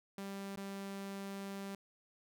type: tone with dropouts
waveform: sawtooth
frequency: 196.9 Hz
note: G3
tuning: 8 cents sharp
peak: -38 dBFS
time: 0.18-1.75 s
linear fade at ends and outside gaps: 2 ms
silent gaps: 0.559-0.573 s
effects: none